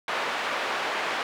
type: band-pass noise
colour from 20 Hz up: pink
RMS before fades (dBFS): -29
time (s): 0.08-1.23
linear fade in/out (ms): 2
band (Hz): 660 to 2600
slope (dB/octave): 12
effects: none